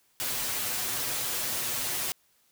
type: noise with comb filter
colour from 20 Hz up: white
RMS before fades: -31 dBFS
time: 0.2-2.12 s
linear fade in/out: 0 ms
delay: 8.1 ms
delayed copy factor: +0.7
effects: white hiss -67 dBFS RMS until 2.51 s